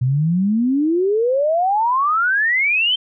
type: exponential sweep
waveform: sine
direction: up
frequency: 121.7 to 3149 Hz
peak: -14 dBFS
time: 0.01-2.96 s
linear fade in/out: 10 ms
effects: none